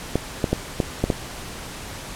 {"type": "clicks", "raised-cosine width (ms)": 2, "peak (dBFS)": -5, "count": 6, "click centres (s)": [0.156, 0.442, 0.53, 0.802, 1.04, 1.102], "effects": ["pink hiss -35 dBFS RMS until 2.15 s", "low-pass 11000 Hz 12 dB/octave"]}